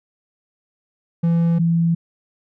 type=tone pair in turn; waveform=triangle / sine; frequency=168.1 / 167.45 Hz; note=E3 / E3; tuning=+34 / +27 cents; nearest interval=unison; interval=7 cents; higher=first; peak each=-12 / -14 dBFS; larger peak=first; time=1.23-1.59 / 1.59-1.95 s; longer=neither; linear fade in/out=10 ms; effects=none

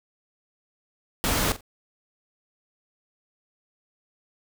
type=noise with echo; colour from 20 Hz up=pink; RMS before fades=-24 dBFS; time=1.24-1.52 s; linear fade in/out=0 ms; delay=44 ms; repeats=2; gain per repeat=-14 dB; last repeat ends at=1.608 s; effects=none

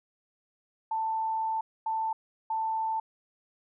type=tone bursts at uneven times; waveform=sine; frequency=887 Hz; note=A5; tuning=14 cents sharp; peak=-27 dBFS; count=3; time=0.91-1.61 / 1.86-2.13 / 2.5-3 s; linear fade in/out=5 ms; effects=none

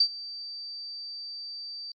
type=tone with ADSR envelope; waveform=sine; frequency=4650 Hz; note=D8; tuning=18 cents flat; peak=-16 dBFS; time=0-1.92 s; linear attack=5 ms; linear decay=72 ms; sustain=-20 dB; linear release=4 ms; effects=Opus 24 kbps

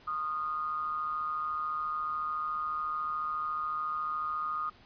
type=tone with amplitude modulation; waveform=sine; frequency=1233 Hz; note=D#6; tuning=16 cents flat; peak=-28 dBFS; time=0.07-4.7 s; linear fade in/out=10 ms; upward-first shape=sine; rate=154 Hz; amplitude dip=60%; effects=pink hiss -58 dBFS RMS until 4.85 s + resampled to 11025 Hz

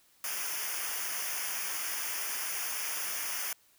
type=noise with comb filter; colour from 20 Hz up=white; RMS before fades=-35 dBFS; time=0.24-3.53 s; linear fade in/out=2 ms; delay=0.25 ms; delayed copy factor=-0.9; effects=white hiss -65 dBFS RMS until 3.78 s

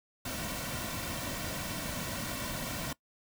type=noise with comb filter; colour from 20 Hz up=pink; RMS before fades=-37 dBFS; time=0.25-2.93 s; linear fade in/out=5 ms; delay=2.4 ms; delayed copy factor=-0.6; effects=noise-tail reverb RT60 0.1 s tail -21 dB re dry

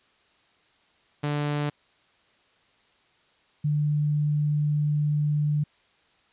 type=tone pair in turn; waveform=sawtooth / sine; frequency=146.83 / 148.62 Hz; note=D3 / D3; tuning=0 / +21 cents; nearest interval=unison; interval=21 cents; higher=second; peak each=-21 dBFS; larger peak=neither; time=1.23-1.7 / 3.64-5.64 s; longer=second; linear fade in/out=10 ms; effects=white hiss -63 dBFS RMS until 6.32 s + resampled to 8000 Hz

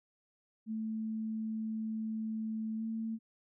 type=tone with pitch glide; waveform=sine; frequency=220 to 223.6 Hz; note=A3 to A3; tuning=0 to +28 cents; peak=-34 dBFS; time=0.66-3.19 s; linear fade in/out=50 ms; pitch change=+28 cents; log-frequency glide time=2.77-2.83 s; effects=none

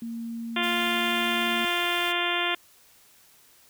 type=tone; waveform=sine; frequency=230.8 Hz; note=A#3; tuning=17 cents flat; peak=-31 dBFS; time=0.02-1.65 s; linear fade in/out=2 ms
type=harmonic tone; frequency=349.2 Hz; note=F4; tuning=in tune; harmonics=1 / 2 / 3 / 4 / 5 / 6 / 7 / 8 / 9 / 10; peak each=-33 / -33 / -33 / -33 / -33 / -33 / -33 / -33 / -33 / -33 dBFS; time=0.56-2.55 s; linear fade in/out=5 ms
type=noise; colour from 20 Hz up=white; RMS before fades=-42 dBFS; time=0.62-2.13 s; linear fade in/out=20 ms
effects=white hiss -57 dBFS RMS until 3.69 s

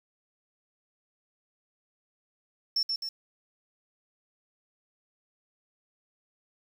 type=tone with echo; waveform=sine; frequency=5400 Hz; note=E8; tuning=41 cents sharp; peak=-21 dBFS; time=2.76-2.83 s; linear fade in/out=5 ms; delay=130 ms; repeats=2; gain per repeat=-5 dB; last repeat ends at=3.09 s; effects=tanh soft clip ceiling -23 dBFS + 8-bit

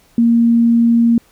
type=tone; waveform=sine; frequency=233.1 Hz; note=A#3; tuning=in tune; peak=-8 dBFS; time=0.18-1.18 s; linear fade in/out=2 ms; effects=pink hiss -52 dBFS RMS until 1.31 s

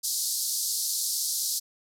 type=band-pass noise; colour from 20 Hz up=pink; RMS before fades=-29 dBFS; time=0.03-1.6 s; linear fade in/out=20 ms; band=4300 to 14000 Hz; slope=48 dB/octave; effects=none

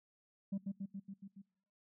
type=tone with echo; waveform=sine; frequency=196 Hz; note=G3; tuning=in tune; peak=-32 dBFS; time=0.52-0.58 s; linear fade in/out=10 ms; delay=140 ms; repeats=6; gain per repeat=-3 dB; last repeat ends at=1.42 s; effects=noise-tail reverb RT60 0.8 s tail -25 dB re dry + tanh soft clip ceiling -34 dBFS

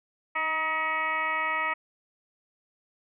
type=tone with frequency modulation; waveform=sine; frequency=1591 Hz; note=G6; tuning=25 cents sharp; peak=-25 dBFS; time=0.35-1.74 s; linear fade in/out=10 ms; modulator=321 Hz; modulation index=2.4; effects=none

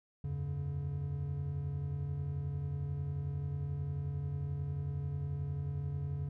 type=tone cluster; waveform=triangle; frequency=83.4 / 94.6 / 142.1 Hz; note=E2 / F#2 / C#3; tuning=+21 / +39 / +43 cents; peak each=-40 / -40 / -34 dBFS; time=0.24-6.29 s; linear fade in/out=5 ms; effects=none

